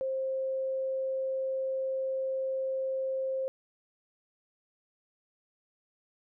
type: tone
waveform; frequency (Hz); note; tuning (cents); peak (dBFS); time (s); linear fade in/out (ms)
sine; 529; C5; +19; -29; 0.01-3.48; 0
effects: none